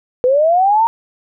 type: linear sweep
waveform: sine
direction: up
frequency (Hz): 486.3 to 932.3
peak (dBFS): -9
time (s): 0.24-0.87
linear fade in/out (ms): 0
effects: none